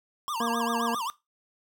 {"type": "tone with vibrato", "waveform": "square", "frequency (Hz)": 1046.5, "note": "C6", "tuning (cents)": 0, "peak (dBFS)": -30, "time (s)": [0.28, 1.1], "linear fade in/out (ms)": 0, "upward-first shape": "sine", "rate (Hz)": 7.6, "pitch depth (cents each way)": 270}
{"type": "harmonic tone", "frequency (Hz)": 233.1, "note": "A#3", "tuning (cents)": 0, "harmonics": [1, 2, 3, 4, 5, 7], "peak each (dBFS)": [-30, -33, -35, -36, -37, -38], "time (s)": [0.4, 0.95], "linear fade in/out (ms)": 5}
{"effects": ["noise-tail reverb RT60 0.2 s tail -17 dB re dry"]}